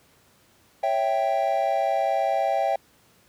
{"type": "chord", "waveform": "triangle", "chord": "C# diminished", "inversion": "none", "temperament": "equal", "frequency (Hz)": [554.4, 659.3, 784], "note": ["C#5", "E5", "G5"], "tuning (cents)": [0, 0, 0], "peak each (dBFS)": [-26, -23, -22], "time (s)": [0.83, 2.76], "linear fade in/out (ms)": 5, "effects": ["pink hiss -59 dBFS RMS until 3.28 s", "high-pass 80 Hz 12 dB/octave"]}